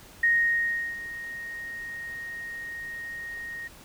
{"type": "tone with ADSR envelope", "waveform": "sine", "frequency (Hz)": 1864.7, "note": "A#6", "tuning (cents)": 0, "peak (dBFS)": -18, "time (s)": [0.23, 3.68], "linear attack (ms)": 6, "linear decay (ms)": 730, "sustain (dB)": -16, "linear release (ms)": 9, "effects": ["pink hiss -50 dBFS RMS until 3.84 s"]}